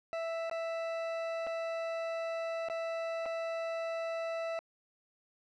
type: tone with dropouts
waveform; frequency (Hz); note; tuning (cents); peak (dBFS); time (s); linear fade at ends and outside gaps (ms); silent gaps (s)
40% pulse; 660; E5; +2; -33; 0.13-4.59; 0; 0.497-0.513 / 1.467-1.471 / 2.686-2.699 / 3.257-3.261
effects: low-pass 3000 Hz 12 dB/octave